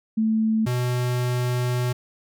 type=tone pair in turn; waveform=sine / square; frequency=220.2 / 123.84 Hz; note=A3 / B2; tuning=+2 / +5 cents; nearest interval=minor seventh; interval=997 cents; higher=first; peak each=-18 / -22 dBFS; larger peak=first; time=0.17-0.66 / 0.66-1.93 s; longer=second; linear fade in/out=10 ms; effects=none